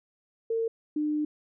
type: tone pair in turn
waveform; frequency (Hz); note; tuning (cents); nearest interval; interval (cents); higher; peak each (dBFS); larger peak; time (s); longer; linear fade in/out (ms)
sine; 454.2 / 301; A#4 / D4; -45 / +43; perfect fifth; 712; first; -25; neither; 0.5-0.68 / 0.96-1.25; second; 5
effects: none